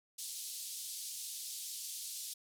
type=band-pass noise; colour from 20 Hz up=white; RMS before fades=-44 dBFS; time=0.18-2.34 s; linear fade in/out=10 ms; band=3600 to 12000 Hz; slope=24 dB/octave; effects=none